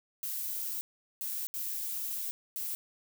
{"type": "noise bursts at uneven times", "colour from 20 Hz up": "violet", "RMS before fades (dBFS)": -36, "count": 4, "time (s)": [[0.23, 0.81], [1.21, 1.47], [1.54, 2.31], [2.56, 2.75]], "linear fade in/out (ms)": 0, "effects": []}